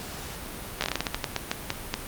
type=slowing click train; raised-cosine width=0.2 ms; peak=-8 dBFS; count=15; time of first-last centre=0.81-1.94 s; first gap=13 ms; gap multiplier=1.25; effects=pink hiss -38 dBFS RMS until 2.07 s + Opus 48 kbps